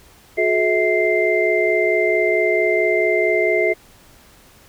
sine tone cluster, 364.2 / 428.7 / 646 / 2089 Hz, F#4 / A4 / E5 / C7, -27 / -45 / -35 / -3 cents, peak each -20 dBFS, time 0.37-3.74 s, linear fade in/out 20 ms, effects pink hiss -49 dBFS RMS until 4.68 s

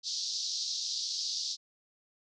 pink band-pass noise, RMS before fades -35 dBFS, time 0.03-1.57 s, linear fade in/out 50 ms, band 4000 to 5900 Hz, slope 48 dB/octave, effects none

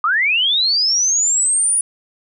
sine linear sweep, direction up, 1166 to 9800 Hz, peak -13 dBFS, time 0.04-1.81 s, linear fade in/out 2 ms, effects none

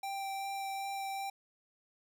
square tone with vibrato, 784 Hz, G5, in tune, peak -37 dBFS, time 0.03-1.3 s, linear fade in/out 5 ms, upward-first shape sine, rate 2.6 Hz, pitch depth 8 cents each way, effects 11-bit

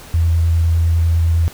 sine tone with vibrato, 83.1 Hz, E2, 15 cents sharp, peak -11 dBFS, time 0.14-1.48 s, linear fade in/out 0 ms, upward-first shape sine, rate 9.9 Hz, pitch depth 14 cents each way, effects pink hiss -38 dBFS RMS until 1.53 s

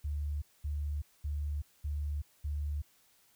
sine tone bursts, 73.42 Hz, D2, in tune, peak -32 dBFS, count 5, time 0.04-2.82 s, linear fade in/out 10 ms, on 380 ms, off 220 ms, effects white hiss -67 dBFS RMS until 3.35 s

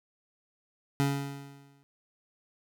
25% pulse tone with exponential decay, 140 Hz, C#3, 18 cents sharp, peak -19 dBFS, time 1-1.83 s, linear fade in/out 0 ms, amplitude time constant 180 ms, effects none

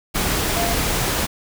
sine tone in noise, 690 Hz, F5, 21 cents flat, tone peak -23 dBFS, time 0.55-0.75 s, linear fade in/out 20 ms, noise pink, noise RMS -21 dBFS, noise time 0.14-1.27 s, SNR -5 dB, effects none

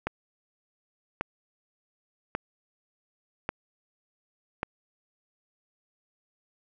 click train, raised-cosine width 0.5 ms, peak -13 dBFS, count 5, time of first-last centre 0.07-4.631 s, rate 0.877 Hz, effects none

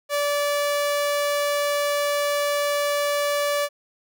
sawtooth tone, 579 Hz, D5, 25 cents flat, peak -17 dBFS, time 0.09-3.69 s, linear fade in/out 50 ms, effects none

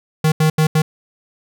square tone bursts at uneven times, 156.2 Hz, D#3, 7 cents sharp, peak -12 dBFS, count 4, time 0.24-0.32 / 0.4-0.5 / 0.58-0.67 / 0.75-0.82 s, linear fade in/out 5 ms, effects none

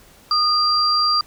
sine tone pair together, 1228 / 4736 Hz, D#6 / D8, -23 / +14 cents, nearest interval octave + major seventh, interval 2337 cents, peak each -18 / -17 dBFS, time 0.31-1.21 s, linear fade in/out 2 ms, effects pink hiss -49 dBFS RMS until 1.26 s

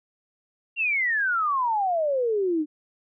sine exponential sweep, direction down, 2800 to 293.5 Hz, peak -21 dBFS, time 0.76-2.66 s, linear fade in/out 50 ms, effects none

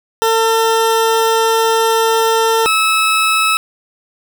20% pulse tone pair in turn, 450.5 / 1298.7 Hz, A4 / E6, +41 / -26 cents, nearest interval octave + tritone, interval 1833 cents, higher second, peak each -6 dBFS, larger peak neither, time 0.22-2.66 / 2.66-3.57 s, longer first, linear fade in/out 0 ms, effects none

